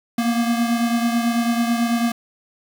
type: beating tone pair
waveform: square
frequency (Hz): 233.1 / 242.2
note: A#3 / B3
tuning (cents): 0 / -34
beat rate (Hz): 9.1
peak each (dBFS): -19 / -26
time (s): 0.18-2.12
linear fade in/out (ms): 5
effects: 7-bit